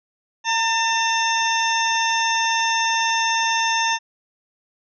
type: harmonic tone with a mistuned harmonic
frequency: 898 Hz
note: A5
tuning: 35 cents sharp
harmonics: 1 / 2 / 3 / 4 / 6 / 7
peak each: -21 / -24 / -26 / -27 / -29 / -29 dBFS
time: 0.44-3.99 s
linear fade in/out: 50 ms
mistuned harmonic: 1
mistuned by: +35 cents
effects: none